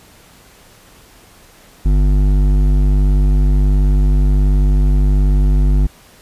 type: tone with hard clipping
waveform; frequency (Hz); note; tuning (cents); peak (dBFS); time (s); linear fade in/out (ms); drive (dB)
sine; 49.31; G1; +11; -11; 1.85-5.87; 10; 11
effects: pink hiss -45 dBFS RMS until 6.21 s + resampled to 32000 Hz